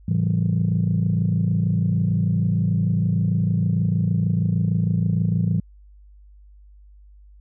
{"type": "tone cluster", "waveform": "sine", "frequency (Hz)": [108.3, 134.6, 166.1, 192.6], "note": ["A2", "C3", "E3", "G3"], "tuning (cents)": [-27, 49, 13, -30], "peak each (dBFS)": [-21, -27, -20, -25], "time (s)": [0.08, 5.6], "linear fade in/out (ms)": 5, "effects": ["tanh soft clip ceiling -11 dBFS", "added 50 Hz sine -45 dBFS peak until 7.4 s"]}